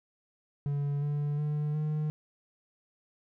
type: tone with pitch steps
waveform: triangle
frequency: 143 / 146.09 / 149.24 / 152.47 Hz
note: D3 / D3 / D3 / D#3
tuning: -46 / -9 / +28 / -35 cents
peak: -26 dBFS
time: 0.66-2.1 s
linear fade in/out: 0 ms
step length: 360 ms
effects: none